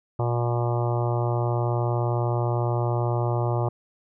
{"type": "harmonic tone", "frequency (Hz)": 119.7, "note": "A#2", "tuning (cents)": 46, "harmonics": [1, 3, 4, 5, 6, 7, 8, 9, 10], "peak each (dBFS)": [-23, -30, -35, -32, -34, -34, -38, -38, -40], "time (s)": [0.19, 3.69], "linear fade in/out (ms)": 5, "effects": []}